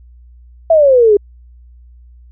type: exponential sweep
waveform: sine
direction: down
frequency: 670 to 399.2 Hz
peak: -5 dBFS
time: 0.7-1.17 s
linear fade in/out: 5 ms
effects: added 60 Hz sine -38 dBFS peak until 2.31 s